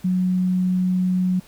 sine tone, 183.3 Hz, F#3, 16 cents flat, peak -17 dBFS, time 0.04-1.4 s, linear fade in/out 10 ms, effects pink hiss -50 dBFS RMS until 1.47 s

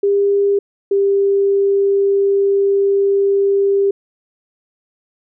sine tone pair in turn, 401.1 / 396.7 Hz, G4 / G4, +40 / +21 cents, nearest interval unison, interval 19 cents, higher first, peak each -11 dBFS, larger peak neither, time 0.03-0.59 / 0.91-3.91 s, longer second, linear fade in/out 5 ms, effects none

